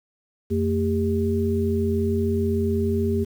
sine tone cluster, 88.5 / 224.7 / 397.9 Hz, F2 / A3 / G4, +23 / +37 / +26 cents, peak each -24 dBFS, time 0.5-3.25 s, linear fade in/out 20 ms, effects 8-bit

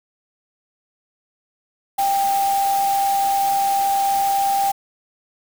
sine tone in noise, 791 Hz, G5, 15 cents sharp, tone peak -16 dBFS, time 1.98-4.72 s, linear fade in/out 10 ms, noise white, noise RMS -30 dBFS, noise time 1.98-4.72 s, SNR +11 dB, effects none

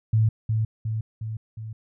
sine tone with echo, 110.2 Hz, A2, 3 cents sharp, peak -16 dBFS, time 0.13-0.29 s, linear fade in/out 5 ms, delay 360 ms, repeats 4, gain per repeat -4 dB, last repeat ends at 1.73 s, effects none

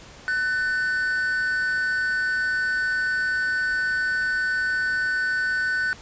triangle tone pair together, 1500 / 1786.2 Hz, F#6 / A6, +23 / +26 cents, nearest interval minor third, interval 303 cents, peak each -20 / -29 dBFS, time 0.28-5.93 s, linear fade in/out 0 ms, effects pink hiss -45 dBFS RMS until 6.01 s + resampled to 16000 Hz

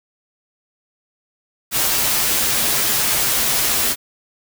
white noise with comb filter, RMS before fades -18 dBFS, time 1.71-3.96 s, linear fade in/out 50 ms, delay 11 ms, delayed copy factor -0.65, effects none

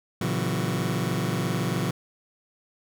sawtooth chord, F# dominant seventh, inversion first, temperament just, 115.62 / 138.75 / 166.5 / 185 Hz, A#2 / C#3 / E3 / F#3, -14 / +2 / +18 / 0 cents, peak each -26 dBFS, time 0.21-1.91 s, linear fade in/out 5 ms, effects none

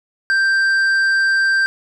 sine tone with tanh clipping, 1572 Hz, G6, 4 cents sharp, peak -14 dBFS, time 0.3-1.66 s, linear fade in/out 0 ms, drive 7 dB, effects none

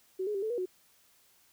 sine tone with pitch steps, 375.8 / 419.6 / 391.4 / 437.3 / 480.9 / 367.5 Hz, F#4 / G#4 / G4 / A4 / B4 / F#4, +27 / +18 / -3 / -11 / -46 / -12 cents, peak -30 dBFS, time 0.19-0.658 s, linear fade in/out 10 ms, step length 78 ms, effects white hiss -65 dBFS RMS until 1.52 s

